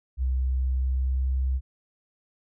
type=tone with pitch glide; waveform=sine; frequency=64.4 to 65.26 Hz; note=C2 to C2; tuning=-27 to -4 cents; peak=-22 dBFS; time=0.17-1.61 s; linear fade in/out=50 ms; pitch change=+23 cents; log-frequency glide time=0.61-1.32 s; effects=none